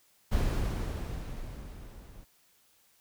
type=noise with level ramp; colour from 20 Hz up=brown; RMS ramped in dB=-26 to -51 dBFS; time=0.31-2.25 s; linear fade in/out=20 ms; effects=white hiss -66 dBFS RMS until 3 s